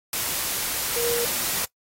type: tone in noise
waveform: sine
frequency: 473.5 Hz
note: A#4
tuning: 27 cents sharp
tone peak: -24 dBFS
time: 0.96-1.25 s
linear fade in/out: 2 ms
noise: white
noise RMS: -26 dBFS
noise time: 0.13-1.65 s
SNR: -1 dB
effects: noise-tail reverb RT60 0.1 s tail -22 dB re dry + AAC 48 kbps